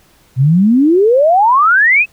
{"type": "exponential sweep", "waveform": "sine", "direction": "up", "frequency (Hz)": [122.7, 2642], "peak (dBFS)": -6, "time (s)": [0.36, 2.06], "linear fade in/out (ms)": 50, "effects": ["pink hiss -50 dBFS RMS until 2.12 s"]}